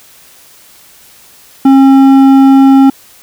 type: tone with hard clipping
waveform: sine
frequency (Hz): 270.2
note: C#4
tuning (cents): -44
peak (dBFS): -3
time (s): 1.65-2.9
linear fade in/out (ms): 5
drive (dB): 8
effects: white hiss -40 dBFS RMS until 3.22 s